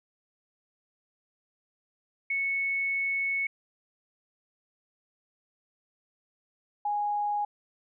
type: tone pair in turn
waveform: sine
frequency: 2208 / 827.1 Hz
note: C#7 / G#5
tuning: -7 / -7 cents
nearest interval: octave + perfect fourth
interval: 1700 cents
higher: first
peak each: -26 dBFS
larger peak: neither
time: 2.3-3.47 / 6.85-7.45 s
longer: first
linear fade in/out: 5 ms
effects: none

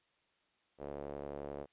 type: tone with band-pass filter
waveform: sawtooth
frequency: 71.4 Hz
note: D2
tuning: 48 cents flat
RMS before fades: -44 dBFS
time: 0.78-1.67 s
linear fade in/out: 50 ms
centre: 520 Hz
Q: 2.2
effects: white hiss -75 dBFS RMS until 1.72 s + resampled to 8000 Hz

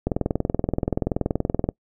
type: click train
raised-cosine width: 2 ms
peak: -8 dBFS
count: 35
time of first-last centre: 0.07-1.689 s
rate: 21 Hz
effects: noise-tail reverb RT60 0.1 s tail -24 dB re dry

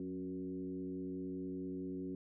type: tone with frequency modulation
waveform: sine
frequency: 275.3 Hz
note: C#4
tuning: 12 cents flat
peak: -39 dBFS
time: 0-2.15 s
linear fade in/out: 2 ms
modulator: 95.3 Hz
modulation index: 1.1
effects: none

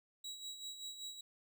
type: tone with tremolo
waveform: 30% pulse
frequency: 3879 Hz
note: B7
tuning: 32 cents flat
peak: -40 dBFS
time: 0.24-1.21 s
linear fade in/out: 5 ms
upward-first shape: sine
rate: 5.2 Hz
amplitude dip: 60%
effects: none

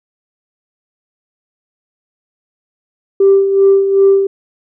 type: tone with tremolo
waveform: sine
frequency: 392 Hz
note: G4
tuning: in tune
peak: -3 dBFS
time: 3.2-4.27 s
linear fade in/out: 5 ms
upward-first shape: sine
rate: 2.6 Hz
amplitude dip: 60%
effects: tanh soft clip ceiling -1 dBFS

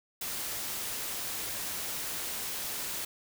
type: noise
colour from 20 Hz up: white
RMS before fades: -36 dBFS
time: 0.21-3.05 s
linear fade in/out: 5 ms
effects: none

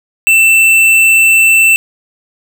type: tone with tanh clipping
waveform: triangle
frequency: 2671 Hz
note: E7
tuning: 22 cents sharp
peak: -6 dBFS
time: 0.27-1.76 s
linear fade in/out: 0 ms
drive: 18 dB
effects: none

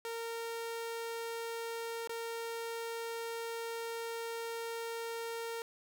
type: tone with dropouts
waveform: sawtooth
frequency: 460.5 Hz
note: A#4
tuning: 21 cents flat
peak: -34 dBFS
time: 0.05-5.62 s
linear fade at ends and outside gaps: 1 ms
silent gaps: 2.074-2.094 s
effects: none

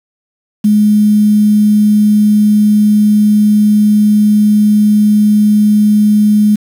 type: tone with quantisation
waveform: sine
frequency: 210 Hz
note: G#3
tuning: 19 cents sharp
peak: -5 dBFS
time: 0.64-6.56 s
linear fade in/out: 10 ms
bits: 5
effects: none

